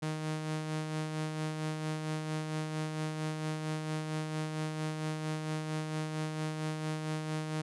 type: tone with tremolo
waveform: sawtooth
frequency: 155.56 Hz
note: D#3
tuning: in tune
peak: -28 dBFS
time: 0.02-7.62 s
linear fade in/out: 10 ms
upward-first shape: sine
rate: 4.4 Hz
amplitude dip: 40%
effects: resampled to 24000 Hz